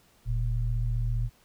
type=tone pair together; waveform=sine; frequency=41.32 / 116.4 Hz; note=E1 / A#2; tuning=+5 / -2 cents; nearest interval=octave + tritone; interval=1793 cents; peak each=-27 / -28 dBFS; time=0.25-1.3 s; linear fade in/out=50 ms; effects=pink hiss -62 dBFS RMS until 1.44 s